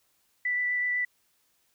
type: tone with vibrato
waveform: sine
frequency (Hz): 1975.5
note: B6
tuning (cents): 0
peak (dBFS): -25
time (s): 0.45-1.05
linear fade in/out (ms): 5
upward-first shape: sine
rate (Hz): 8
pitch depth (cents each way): 9
effects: white hiss -70 dBFS RMS until 1.74 s